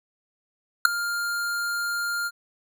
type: tone with ADSR envelope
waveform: square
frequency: 1403 Hz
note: F6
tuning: 8 cents sharp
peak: -7 dBFS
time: 0.85-2.31 s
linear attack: 4 ms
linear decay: 4 ms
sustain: -19 dB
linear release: 45 ms
effects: none